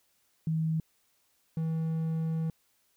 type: tone pair in turn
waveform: sine / triangle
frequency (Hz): 159.9 / 161.38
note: D#3 / E3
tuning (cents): +48 / -36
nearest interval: unison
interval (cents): 16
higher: second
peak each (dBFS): -26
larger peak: neither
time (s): 0.47-0.8 / 1.57-2.5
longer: second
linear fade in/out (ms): 2
effects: white hiss -71 dBFS RMS until 2.96 s